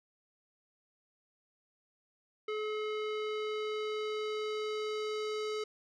square tone with low-pass filter sweep, 427.8 Hz, A4, 49 cents flat, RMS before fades -36 dBFS, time 2.48-5.64 s, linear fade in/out 5 ms, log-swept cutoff 2800 to 5200 Hz, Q 1.4, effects none

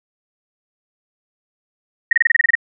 sine tone bursts, 1869 Hz, A#6, 4 cents sharp, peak -8 dBFS, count 10, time 2.11-2.553 s, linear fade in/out 5 ms, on 20 ms, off 27 ms, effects none

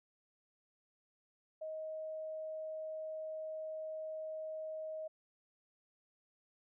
sine tone, 629 Hz, D#5, 19 cents sharp, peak -40 dBFS, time 1.61-5.08 s, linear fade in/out 10 ms, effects none

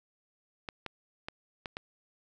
clicks, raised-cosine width 0.3 ms, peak -21 dBFS, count 5, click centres 0.688 / 0.863 / 1.285 / 1.658 / 1.769 s, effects none

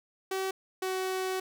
sawtooth tone pair in turn, 381.6 / 375.3 Hz, G4 / F#4, -47 / +25 cents, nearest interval unison, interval 28 cents, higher first, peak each -26 dBFS, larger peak neither, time 0.31-0.51 / 0.82-1.4 s, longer second, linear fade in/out 5 ms, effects none

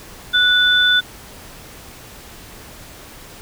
sine tone pair together, 1472 / 3503 Hz, F#6 / A7, -9 / -8 cents, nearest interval octave + minor third, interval 1501 cents, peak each -14 dBFS, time 0.33-1.01 s, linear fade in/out 20 ms, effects pink hiss -39 dBFS RMS until 3.41 s

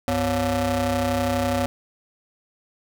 25% pulse ring-modulated tone, 155.56 Hz, D#3, in tune, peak -14 dBFS, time 0.08-1.66 s, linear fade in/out 0 ms, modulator 405 Hz, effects none

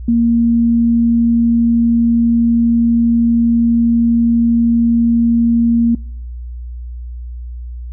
sine tone, 233.1 Hz, A#3, in tune, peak -9 dBFS, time 0.08-5.95 s, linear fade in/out 5 ms, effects noise-tail reverb RT60 0.7 s tail -26 dB re dry + added 60 Hz sine -24 dBFS peak until 7.92 s

